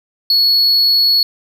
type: tone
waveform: triangle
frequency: 4375 Hz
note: C#8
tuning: 24 cents flat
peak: -8 dBFS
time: 0.3-1.23 s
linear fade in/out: 2 ms
effects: none